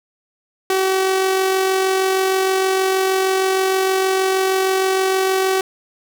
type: tone with amplitude modulation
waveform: sawtooth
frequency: 380.3 Hz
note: F#4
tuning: 48 cents sharp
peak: -10 dBFS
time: 0.7-5.61 s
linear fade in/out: 2 ms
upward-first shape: sine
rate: 46.4 Hz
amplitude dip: 30%
effects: none